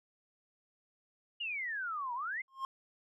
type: exponential two-way sweep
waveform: sine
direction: down then up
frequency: 2915 to 932.3 to 2172 Hz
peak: -35 dBFS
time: 1.4-2.42 s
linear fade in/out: 10 ms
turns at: 2.14 s
type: tone with exponential growth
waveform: triangle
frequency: 1068 Hz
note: C6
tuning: 35 cents sharp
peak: -29 dBFS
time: 2.48-2.65 s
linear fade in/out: 1 ms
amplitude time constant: 35 ms
effects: none

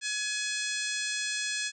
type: harmonic tone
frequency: 844 Hz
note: G#5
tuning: 28 cents sharp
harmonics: 2 / 3 / 4 / 5 / 6 / 7 / 8 / 9 / 10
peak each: -35 / -37 / -38 / -39 / -40 / -40 / -41 / -42 / -42 dBFS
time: 0.01-1.72 s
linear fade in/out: 50 ms
effects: none

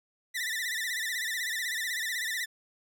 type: tone with vibrato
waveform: sawtooth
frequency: 1880 Hz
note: A#6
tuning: 14 cents sharp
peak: -27 dBFS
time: 0.34-2.46 s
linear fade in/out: 20 ms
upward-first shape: sine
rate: 16 Hz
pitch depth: 120 cents each way
effects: none

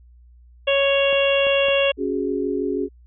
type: harmonic tone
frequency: 554.4 Hz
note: C#5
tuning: in tune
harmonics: 1 / 2 / 3 / 4 / 5 / 6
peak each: -17 / -30 / -31 / -31 / -22 / -27 dBFS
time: 0.67-1.92 s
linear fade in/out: 10 ms
type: clicks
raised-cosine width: 1 ms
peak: -21 dBFS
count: 3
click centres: 1.128 / 1.468 / 1.685 s
type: chord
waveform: sine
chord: C# suspended fourth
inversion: none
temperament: just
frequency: 277.2 / 369.6 / 415.8 Hz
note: C#4 / F#4 / G#4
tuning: 0 / -2 / +2 cents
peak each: -25 dBFS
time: 1.97-2.89 s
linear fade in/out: 50 ms
effects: added 60 Hz sine -46 dBFS peak until 3.06 s

